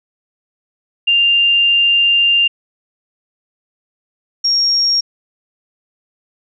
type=tone pair in turn; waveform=sine; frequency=2794 / 5569 Hz; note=F7 / F8; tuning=0 / -6 cents; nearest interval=octave; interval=1194 cents; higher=second; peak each=-9 / -11 dBFS; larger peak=first; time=1.07-2.48 / 4.44-5.01 s; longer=first; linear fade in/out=10 ms; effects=none